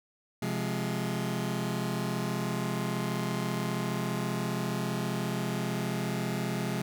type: chord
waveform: sawtooth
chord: F minor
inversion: second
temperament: just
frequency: 130.96 / 174.61 / 209.5 Hz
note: C3 / F3 / Ab3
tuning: +2 / 0 / +15 cents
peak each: -30 dBFS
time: 0.42-6.82 s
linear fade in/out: 5 ms
effects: none